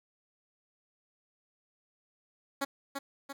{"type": "tone with echo", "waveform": "10% pulse", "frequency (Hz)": 277.2, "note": "C#4", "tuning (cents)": 0, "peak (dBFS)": -21, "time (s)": [2.61, 2.65], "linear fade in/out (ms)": 10, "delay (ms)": 340, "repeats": 2, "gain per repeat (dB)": -5, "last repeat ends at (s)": 3.33, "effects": []}